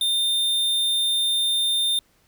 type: tone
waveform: square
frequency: 3620 Hz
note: A7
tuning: 48 cents sharp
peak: -20 dBFS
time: 0.01-1.99 s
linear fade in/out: 2 ms
effects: pink hiss -62 dBFS RMS until 2.27 s